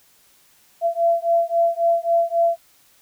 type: beating tone pair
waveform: sine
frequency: 675 / 678.7 Hz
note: E5 / F5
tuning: +41 / -50 cents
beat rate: 3.7 Hz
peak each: -19 dBFS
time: 0.81-2.58 s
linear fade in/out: 50 ms
effects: white hiss -56 dBFS RMS until 3.01 s